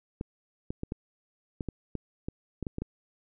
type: clicks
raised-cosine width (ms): 3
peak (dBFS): -20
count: 12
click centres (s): 0.211 / 0.705 / 0.834 / 0.921 / 1.608 / 1.687 / 1.953 / 2.285 / 2.627 / 2.668 / 2.784 / 2.82
effects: none